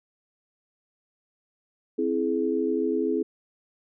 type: chord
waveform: sine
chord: C augmented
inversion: none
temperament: equal with one note detuned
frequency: 261.6 / 329.6 / 422.1 Hz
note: C4 / E4 / G#4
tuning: 0 / 0 / +28 cents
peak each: -28 / -27 / -26 dBFS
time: 1.98-3.23 s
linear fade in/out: 10 ms
effects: none